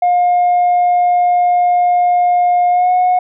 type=tone with pitch glide; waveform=sine; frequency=712 to 727.4 Hz; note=F5 to F#5; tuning=+33 to -30 cents; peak=-7 dBFS; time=0.02-3.19 s; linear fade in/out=5 ms; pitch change=+37 cents; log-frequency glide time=2.7-2.91 s; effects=tanh soft clip ceiling -7 dBFS